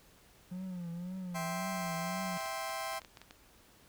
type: tone with vibrato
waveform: triangle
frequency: 178.1 Hz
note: F3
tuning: 34 cents sharp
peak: -36 dBFS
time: 0.51-2.38 s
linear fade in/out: 10 ms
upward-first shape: triangle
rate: 1.9 Hz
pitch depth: 110 cents each way
type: chord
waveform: sawtooth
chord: C major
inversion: first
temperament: just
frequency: 654.1 / 784.9 / 1046.5 Hz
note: E5 / G5 / C6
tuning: -14 / +2 / 0 cents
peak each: -37 dBFS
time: 1.34-3 s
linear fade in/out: 20 ms
type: clicks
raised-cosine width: 0.2 ms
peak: -32 dBFS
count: 10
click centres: 2.373 / 2.408 / 2.459 / 2.695 / 2.933 / 3.018 / 3.048 / 3.172 / 3.216 / 3.309 s
effects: pink hiss -62 dBFS RMS until 3.88 s